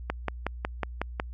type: click train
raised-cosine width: 0.5 ms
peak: -12 dBFS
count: 7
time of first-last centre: 0.1-1.199 s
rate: 5.46 Hz
effects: added 60 Hz sine -36 dBFS peak until 1.33 s + MP3 96 kbps